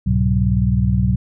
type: tone cluster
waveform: sine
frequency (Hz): 68.1 / 107.3 / 126.6 / 187.4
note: C#2 / A2 / B2 / F#3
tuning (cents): -30 / -43 / +43 / +22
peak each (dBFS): -19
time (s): 0.06-1.16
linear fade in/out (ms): 10
effects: none